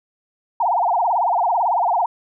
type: tone with vibrato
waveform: sine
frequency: 811 Hz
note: G#5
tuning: 41 cents flat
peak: -15 dBFS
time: 0.6-2.06 s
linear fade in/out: 5 ms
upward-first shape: sine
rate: 18 Hz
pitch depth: 290 cents each way
effects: none